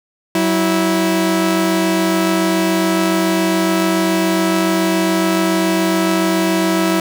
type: tone pair together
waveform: sawtooth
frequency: 187.1 / 327.1 Hz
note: F#3 / E4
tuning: +20 / -13 cents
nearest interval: minor seventh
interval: 967 cents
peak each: -14 / -11 dBFS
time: 0.35-7 s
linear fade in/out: 2 ms
effects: none

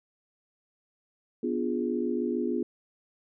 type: chord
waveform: sine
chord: B diminished seventh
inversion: none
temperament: equal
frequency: 246.9 / 293.7 / 349.2 / 415.3 Hz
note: B3 / D4 / F4 / Ab4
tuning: 0 / 0 / 0 / 0 cents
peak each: -30 / -35 / -31 / -33 dBFS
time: 1.43-2.63 s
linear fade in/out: 5 ms
effects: none

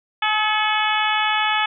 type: harmonic tone with a mistuned harmonic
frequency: 427.6 Hz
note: A4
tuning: 49 cents flat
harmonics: 2 / 3 / 4 / 5 / 6 / 7 / 8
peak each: -22 / -24 / -25 / -26 / -27 / -27 / -28 dBFS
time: 0.22-1.66 s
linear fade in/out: 5 ms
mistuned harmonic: 5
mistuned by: +47 cents
effects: none

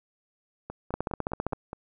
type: two click trains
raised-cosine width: 1 ms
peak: -14 / -22 dBFS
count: 10 / 6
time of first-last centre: 0.94-1.532 / 0.7-1.731 s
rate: 15.2 / 4.85 Hz
effects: none

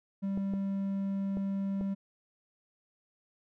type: tone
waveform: triangle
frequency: 196 Hz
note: G3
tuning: in tune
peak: -28 dBFS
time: 0.22-1.95 s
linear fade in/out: 20 ms
type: clicks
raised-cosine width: 2 ms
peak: -27 dBFS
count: 4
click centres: 0.375 / 0.537 / 1.371 / 1.811 s
effects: none

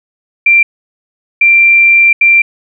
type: tone bursts at uneven times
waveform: sine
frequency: 2363 Hz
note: D7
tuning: 10 cents sharp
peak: -3 dBFS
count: 3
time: 0.46-0.63 / 1.41-2.13 / 2.21-2.42 s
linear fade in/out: 5 ms
effects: none

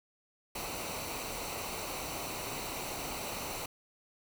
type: noise with comb filter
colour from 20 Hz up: pink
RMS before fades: -39 dBFS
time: 0.55-3.66 s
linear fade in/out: 5 ms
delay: 0.59 ms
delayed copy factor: -0.6
effects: none

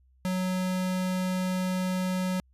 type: tone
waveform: square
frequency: 184.6 Hz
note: F#3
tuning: 4 cents flat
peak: -27 dBFS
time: 0.25-2.4 s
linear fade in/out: 0 ms
effects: added 64 Hz sine -59 dBFS peak until 2.53 s + resampled to 32000 Hz

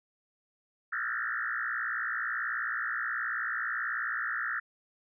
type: tone with frequency modulation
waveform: sine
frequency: 1590 Hz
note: G6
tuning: 24 cents sharp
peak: -30 dBFS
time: 0.92-4.6 s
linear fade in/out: 10 ms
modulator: 59.3 Hz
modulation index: 4.7
effects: none

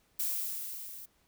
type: noise with level ramp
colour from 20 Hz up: violet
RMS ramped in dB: -31 to -47 dBFS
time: 0.19-1.06 s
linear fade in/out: 10 ms
effects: pink hiss -70 dBFS RMS until 1.27 s

